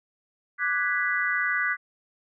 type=chord; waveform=sine; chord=G# half-diminished seventh; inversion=second; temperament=equal; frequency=1174.7 / 1480 / 1661.2 / 1975.5 Hz; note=D6 / F#6 / G#6 / B6; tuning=0 / 0 / 0 / 0 cents; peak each=-32 / -27 / -30 / -27 dBFS; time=0.58-1.77 s; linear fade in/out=50 ms; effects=none